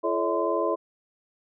sine tone cluster, 339.2 / 432.1 / 561 / 643 / 1029 Hz, E4 / A4 / C#5 / E5 / C6, +50 / -31 / +21 / -43 / -29 cents, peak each -29 dBFS, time 0.03-0.76 s, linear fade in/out 20 ms, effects none

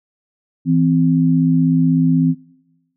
sine tone pair together, 163.79 / 260 Hz, E3 / C4, -11 / -11 cents, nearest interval minor sixth, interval 800 cents, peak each -14 dBFS, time 0.65-2.35 s, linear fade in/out 50 ms, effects noise-tail reverb RT60 1.0 s tail -22 dB re dry

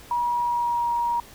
sine tone with pitch glide, 960 to 947.9 Hz, B5 to A#5, -49 to +29 cents, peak -21 dBFS, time 0.11-1.2 s, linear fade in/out 2 ms, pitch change -22 cents, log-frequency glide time 0.4-0.87 s, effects added 50 Hz sine -54 dBFS peak until 1.34 s + pink hiss -47 dBFS RMS until 1.34 s

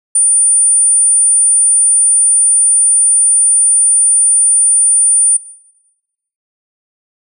sine tone, 9280 Hz, D9, 22 cents flat, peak -7 dBFS, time 0.15-5.37 s, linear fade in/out 5 ms, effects noise-tail reverb RT60 1.0 s tail -18 dB re dry

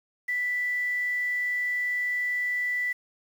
sine tone with quantisation, 1975.5 Hz, B6, in tune, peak -25 dBFS, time 0.28-2.93 s, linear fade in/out 10 ms, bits 8, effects none

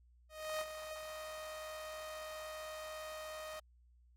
sawtooth tone with ADSR envelope, 622.3 Hz, D#5, in tune, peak -32 dBFS, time 0.29-3.6 s, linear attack 310 ms, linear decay 48 ms, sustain -9 dB, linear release 8 ms, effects added 60 Hz sine -63 dBFS peak until 4.16 s + AAC 48 kbps

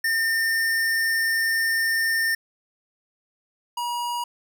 square tone pair in turn, 1811 / 959.3 Hz, A6 / A#5, +49 / +49 cents, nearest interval major seventh, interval 1100 cents, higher first, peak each -21 / -26 dBFS, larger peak first, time 0.04-2.35 / 3.77-4.24 s, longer first, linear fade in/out 5 ms, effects none

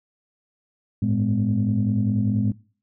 sine tone cluster, 101.1 / 111.4 / 206.9 / 251.5 Hz, G#2 / A2 / G#3 / B3, -46 / +22 / -6 / +32 cents, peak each -29 / -22 / -22 / -26 dBFS, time 1.02-2.52 s, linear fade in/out 5 ms, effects noise-tail reverb RT60 0.4 s tail -21 dB re dry + tanh soft clip ceiling -11 dBFS

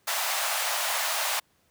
pink high-pass noise, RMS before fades -28 dBFS, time 0.07-1.4 s, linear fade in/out 10 ms, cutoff 620 Hz, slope 48 dB/octave, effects pink hiss -67 dBFS RMS until 1.7 s + high-pass 60 Hz 12 dB/octave

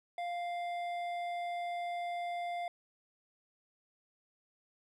sine tone with hard clipping, 698.5 Hz, F5, in tune, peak -37 dBFS, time 0.18-2.68 s, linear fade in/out 2 ms, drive 9 dB, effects none

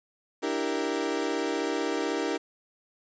35% pulse chord, E half-diminished seventh, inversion third, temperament equal, 293.7 / 329.6 / 392 / 466.2 Hz, D4 / E4 / G4 / Bb4, 0 / 0 / 0 / 0 cents, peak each -31 dBFS, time 0.42-2.38 s, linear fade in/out 20 ms, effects resampled to 16000 Hz + 10-bit

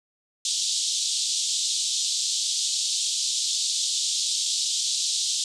pink band-pass noise, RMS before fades -26 dBFS, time 0.45-5.44 s, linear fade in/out 2 ms, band 3400 to 8400 Hz, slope 48 dB/octave, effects none

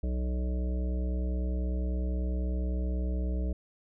harmonic tone with a mistuned harmonic, 61.9 Hz, B1, 5 cents sharp, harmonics 1 / 3 / 5 / 7 / 9 / 10, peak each -28 / -38 / -42 / -45 / -47 / -48 dBFS, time 0.03-3.53 s, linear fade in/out 5 ms, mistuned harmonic 10, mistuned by +22 cents, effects none

